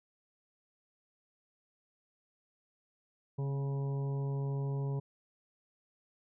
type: harmonic tone with a mistuned harmonic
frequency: 138.59 Hz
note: C#3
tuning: in tune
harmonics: 1 / 2 / 3 / 4 / 5 / 6 / 7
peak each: -32 / -49 / -43 / -52 / -56 / -56 / -52 dBFS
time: 3.38-5 s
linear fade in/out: 10 ms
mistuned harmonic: 2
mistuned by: -42 cents
effects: none